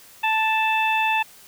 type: harmonic tone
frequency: 880 Hz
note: A5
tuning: in tune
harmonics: 1 / 2 / 3 / 4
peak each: -21 / -28 / -22 / -33 dBFS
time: 0.23-1.23 s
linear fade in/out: 10 ms
effects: white hiss -48 dBFS RMS until 1.47 s